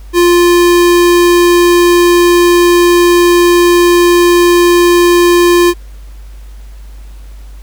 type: tone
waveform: square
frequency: 349.2 Hz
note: F4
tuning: in tune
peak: -5 dBFS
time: 0.13-5.74 s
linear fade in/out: 50 ms
effects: added 50 Hz sine -27 dBFS peak until 7.62 s + pink hiss -45 dBFS RMS until 7.62 s